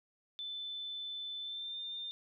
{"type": "tone with pitch glide", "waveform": "sine", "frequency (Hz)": [3520, 3604], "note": ["A7", "A7"], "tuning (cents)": [0, 41], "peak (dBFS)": -39, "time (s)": [0.39, 2.11], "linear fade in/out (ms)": 0, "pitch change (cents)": 41, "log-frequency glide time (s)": [1.41, 1.79], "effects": []}